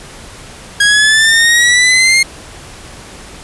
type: exponential sweep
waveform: sawtooth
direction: up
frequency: 1639 to 2142 Hz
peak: -3 dBFS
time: 0.8-2.23 s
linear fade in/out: 5 ms
effects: pink hiss -33 dBFS RMS until 3.43 s + resampled to 24000 Hz